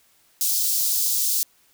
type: high-pass noise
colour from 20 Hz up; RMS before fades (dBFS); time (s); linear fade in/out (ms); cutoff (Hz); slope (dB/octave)
white; -22; 0.41-1.43; 0; 4400; 24
effects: white hiss -60 dBFS RMS until 1.73 s